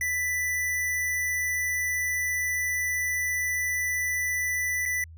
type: tone with dropouts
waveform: square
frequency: 1983 Hz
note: B6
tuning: 7 cents sharp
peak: -26 dBFS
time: 0.01-5.04 s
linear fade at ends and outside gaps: 2 ms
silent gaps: 4.855-4.859 s
effects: added 81 Hz sine -43 dBFS peak until 5.17 s